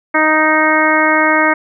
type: harmonic tone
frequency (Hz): 311.1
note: D#4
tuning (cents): 0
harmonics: 1 / 2 / 3 / 4 / 5 / 6 / 7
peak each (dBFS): -17 / -17 / -17 / -17 / -17 / -17 / -17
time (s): 0.14-1.54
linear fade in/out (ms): 10
effects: none